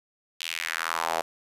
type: tone with high-pass filter sweep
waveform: sawtooth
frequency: 82.41 Hz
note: E2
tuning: in tune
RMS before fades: -30 dBFS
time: 0.4-1.22 s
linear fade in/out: 10 ms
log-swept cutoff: 3200 to 650 Hz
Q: 2.6
effects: resampled to 32000 Hz + 8-bit